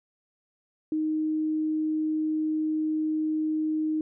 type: tone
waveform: sine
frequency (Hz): 311.1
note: D#4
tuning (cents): 0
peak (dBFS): -24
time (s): 0.92-4.01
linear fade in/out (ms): 2
effects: none